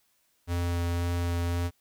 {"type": "tone with vibrato", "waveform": "square", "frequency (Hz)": 86.5, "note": "F2", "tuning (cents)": -16, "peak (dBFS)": -27, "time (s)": [0.47, 1.71], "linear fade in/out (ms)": 50, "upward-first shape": "sine", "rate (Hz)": 1.9, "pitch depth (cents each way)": 9, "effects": ["white hiss -70 dBFS RMS until 1.8 s"]}